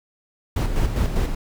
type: noise with tremolo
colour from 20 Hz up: brown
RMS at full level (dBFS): -19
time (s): 0.56-1.35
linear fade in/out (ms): 5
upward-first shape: square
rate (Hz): 5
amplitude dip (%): 50
effects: none